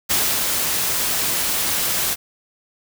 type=noise with ADSR envelope; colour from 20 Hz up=white; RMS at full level=-18 dBFS; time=0.09-2.16 s; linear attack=20 ms; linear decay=260 ms; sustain=-3 dB; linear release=36 ms; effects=none